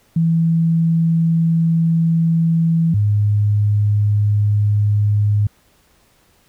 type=tone pair in turn; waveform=sine; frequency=164.9 / 103.88 Hz; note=E3 / G#2; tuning=+1 / +1 cents; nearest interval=minor sixth; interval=800 cents; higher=first; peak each=-12 dBFS; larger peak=neither; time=0.16-2.94 / 2.94-5.47 s; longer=first; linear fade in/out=5 ms; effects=pink hiss -56 dBFS RMS until 6.48 s